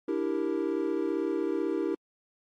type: chord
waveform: triangle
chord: E half-diminished seventh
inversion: third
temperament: equal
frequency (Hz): 293.7 / 329.6 / 392 / 466.2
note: D4 / E4 / G4 / Bb4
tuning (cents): 0 / 0 / 0 / 0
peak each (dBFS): -32 / -29 / -30 / -33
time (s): 0.08-1.95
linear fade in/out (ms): 5
effects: AAC 64 kbps